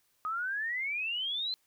sine exponential sweep, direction up, 1240 to 4142 Hz, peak -31 dBFS, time 0.25-1.54 s, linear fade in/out 0 ms, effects white hiss -72 dBFS RMS until 1.66 s

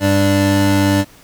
25% pulse tone pair together, 98.01 / 293.7 Hz, G2 / D4, 0 / 0 cents, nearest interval octave + perfect fifth, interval 1900 cents, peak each -11 dBFS, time 0-1.05 s, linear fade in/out 50 ms, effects pink hiss -45 dBFS RMS until 1.23 s

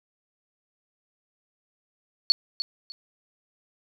sine tone with echo, 4424 Hz, C#8, 4 cents flat, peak -13 dBFS, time 2.3-2.32 s, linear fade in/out 0 ms, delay 300 ms, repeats 2, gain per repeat -12 dB, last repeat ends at 2.92 s, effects none

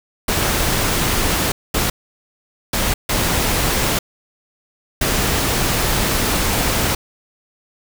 pink noise bursts at uneven times, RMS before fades -18 dBFS, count 5, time 0.28-1.52 / 1.74-1.9 / 2.73-2.94 / 3.09-3.99 / 5.01-6.95 s, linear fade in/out 5 ms, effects none

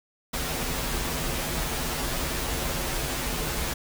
pink noise with comb filter, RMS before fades -29 dBFS, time 0.33-3.74 s, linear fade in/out 10 ms, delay 10 ms, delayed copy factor -0.8, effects none

